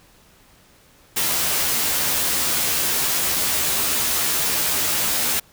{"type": "noise with comb filter", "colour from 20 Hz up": "white", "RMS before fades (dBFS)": -21, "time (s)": [1.16, 5.4], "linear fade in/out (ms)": 10, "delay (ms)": 13, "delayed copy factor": 0.75, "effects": ["pink hiss -53 dBFS RMS until 5.52 s"]}